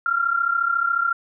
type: tone pair together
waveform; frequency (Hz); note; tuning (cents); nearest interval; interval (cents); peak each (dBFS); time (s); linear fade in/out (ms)
sine; 1357.9 / 1392; F6 / F6; -49 / -6; unison; 43; -23 / -20; 0.06-1.13; 2
effects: none